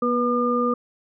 sine tone cluster, 241.7 / 488.2 / 1208 Hz, B3 / B4 / D6, -37 / -20 / +48 cents, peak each -23 dBFS, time 0.02-0.74 s, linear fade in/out 5 ms, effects none

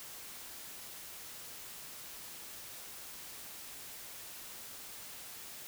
silence, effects white hiss -48 dBFS RMS until 5.67 s

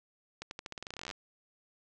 accelerating click train, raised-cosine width 0.2 ms, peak -23 dBFS, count 20, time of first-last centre 0.42-1.111 s, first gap 91 ms, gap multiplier 0.88, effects resampled to 22050 Hz + 10-bit

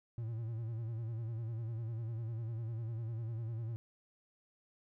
triangle tone with vibrato, 114 Hz, A#2, 38 cents flat, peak -35 dBFS, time 0.18-3.76 s, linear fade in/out 0 ms, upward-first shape sine, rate 10 Hz, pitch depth 74 cents each way, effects none

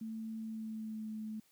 sine tone with pitch glide, 222 to 217.1 Hz, A3 to A3, +16 to -23 cents, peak -39 dBFS, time 0.01-1.4 s, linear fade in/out 5 ms, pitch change -39 cents, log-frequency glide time 0.38-1.09 s, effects white hiss -70 dBFS RMS until 1.51 s

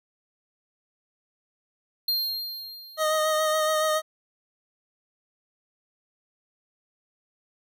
square tone with exponential decay, 4201 Hz, C8, 6 cents sharp, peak -22 dBFS, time 2.08-3.6 s, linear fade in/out 5 ms, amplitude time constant 330 ms
25% pulse tone with vibrato, 622.3 Hz, D#5, in tune, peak -18 dBFS, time 2.97-4.02 s, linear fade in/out 50 ms, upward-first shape sine, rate 7.1 Hz, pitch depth 20 cents each way
effects none

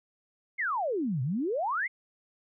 sine exponential two-way sweep, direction down then up, 2217 to 120 to 2217 Hz, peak -27 dBFS, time 0.58-1.88 s, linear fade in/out 20 ms, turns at 1.22 s, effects none

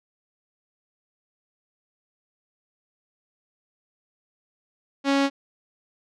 sawtooth tone with low-pass filter, 276.8 Hz, C#4, 2 cents flat, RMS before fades -21 dBFS, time 5.04-5.3 s, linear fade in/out 50 ms, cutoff 4700 Hz, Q 1, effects none

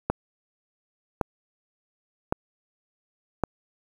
click train, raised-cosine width 1 ms, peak -8 dBFS, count 4, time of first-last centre 0.1-3.437 s, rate 0.899 Hz, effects 7-bit

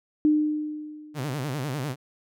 sine tone with exponential decay, 303 Hz, D#4, 46 cents flat, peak -15 dBFS, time 0.25-1.5 s, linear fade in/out 0 ms, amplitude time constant 270 ms
sawtooth tone with vibrato, 138.5 Hz, C#3, 1 cent flat, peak -24 dBFS, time 1.14-1.96 s, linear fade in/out 50 ms, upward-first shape sine, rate 10 Hz, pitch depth 190 cents each way
effects none

